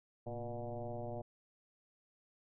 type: tone with frequency modulation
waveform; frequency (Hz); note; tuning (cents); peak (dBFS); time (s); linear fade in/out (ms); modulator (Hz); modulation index
sine; 354.8; F4; +27; -39; 0.26-1.22; 10; 122; 3.1
effects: none